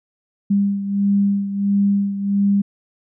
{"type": "beating tone pair", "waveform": "sine", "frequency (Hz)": [199.8, 201.3], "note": ["G3", "G3"], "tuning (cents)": [33, 46], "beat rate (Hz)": 1.5, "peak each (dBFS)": [-16, -22], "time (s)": [0.5, 2.62], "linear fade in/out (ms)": 10, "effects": []}